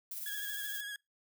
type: noise with tremolo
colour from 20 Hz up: violet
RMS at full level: -40 dBFS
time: 0.11-0.81 s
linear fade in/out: 5 ms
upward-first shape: sine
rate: 19 Hz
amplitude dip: 40%
type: tone with vibrato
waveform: 30% pulse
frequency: 1661.2 Hz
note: G#6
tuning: in tune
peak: -37 dBFS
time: 0.26-0.96 s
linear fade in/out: 2 ms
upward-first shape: triangle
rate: 13 Hz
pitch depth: 40 cents each way
effects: noise-tail reverb RT60 0.2 s tail -25 dB re dry